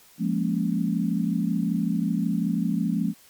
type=chord; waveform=sine; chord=Bb minor seventh; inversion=second; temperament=equal; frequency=174.61 / 207.7 / 233.1 / 277.2 Hz; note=F3 / Ab3 / Bb3 / Db4; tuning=0 / 0 / 0 / 0 cents; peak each=-26 / -26 / -28 / -30 dBFS; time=0.18-3.14 s; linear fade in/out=50 ms; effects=white hiss -54 dBFS RMS until 3.29 s + MP3 96 kbps